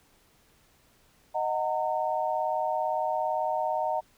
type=chord; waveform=sine; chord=D# minor; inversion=none; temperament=equal with one note detuned; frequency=622.3 / 740 / 915.3 Hz; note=D#5 / F#5 / A#5; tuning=0 / 0 / -32 cents; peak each=-30 dBFS; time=1.34-4.01 s; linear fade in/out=20 ms; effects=pink hiss -63 dBFS RMS until 4.17 s